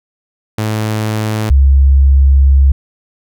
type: tone pair in turn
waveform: sawtooth / sine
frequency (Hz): 108.3 / 68.22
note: A2 / C#2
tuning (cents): -27 / -27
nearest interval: minor sixth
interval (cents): 800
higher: first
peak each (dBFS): -10 / -4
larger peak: second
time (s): 0.58-1.5 / 1.5-2.72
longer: second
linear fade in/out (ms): 5
effects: none